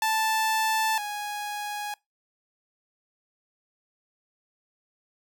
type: tone pair in turn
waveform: sawtooth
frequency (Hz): 880 / 829.5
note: A5 / G#5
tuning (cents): 0 / -2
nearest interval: minor second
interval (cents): 102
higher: first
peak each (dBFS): -19 / -27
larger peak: first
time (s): 0.02-0.98 / 0.98-1.94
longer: neither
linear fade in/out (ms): 2
effects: noise-tail reverb RT60 0.2 s tail -24 dB re dry